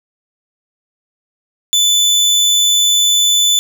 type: tone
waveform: 30% pulse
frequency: 3500 Hz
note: A7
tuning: 10 cents flat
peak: -7 dBFS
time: 1.73-3.59 s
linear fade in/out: 0 ms
effects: none